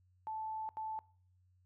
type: tone bursts at uneven times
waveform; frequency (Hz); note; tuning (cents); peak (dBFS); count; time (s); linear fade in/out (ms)
sine; 875; A5; -10; -38; 2; 0.27-0.69 / 0.77-0.99; 0
effects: noise-tail reverb RT60 0.5 s tail -22 dB re dry + added 91 Hz sine -67 dBFS peak until 1.65 s